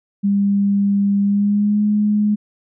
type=tone with pitch glide; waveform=sine; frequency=200.3 to 209.2 Hz; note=G3 to G#3; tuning=+38 to +13 cents; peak=-13 dBFS; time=0.23-2.36 s; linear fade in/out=20 ms; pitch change=+75 cents; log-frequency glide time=1.22-1.82 s; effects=none